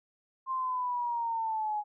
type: linear sweep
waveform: sine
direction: down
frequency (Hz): 1057 to 830.6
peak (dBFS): -29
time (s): 0.46-1.84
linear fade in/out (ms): 50
effects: none